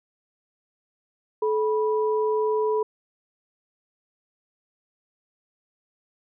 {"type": "tone pair together", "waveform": "sine", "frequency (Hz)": [431.7, 979], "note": ["A4", "B5"], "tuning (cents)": [-33, -15], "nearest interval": "octave + major second", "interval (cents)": 1418, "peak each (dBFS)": [-21, -28], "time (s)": [1.42, 2.83], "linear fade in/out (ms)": 5, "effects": []}